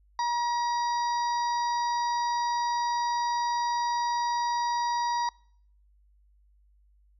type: harmonic tone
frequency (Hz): 955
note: A#5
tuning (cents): +42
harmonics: 1 / 2 / 4 / 5 / 6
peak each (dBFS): -25 / -39 / -44 / -40 / -43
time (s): 0.19-5.29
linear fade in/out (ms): 2
effects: noise-tail reverb RT60 0.6 s tail -25 dB re dry + added 50 Hz sine -59 dBFS peak until 7.19 s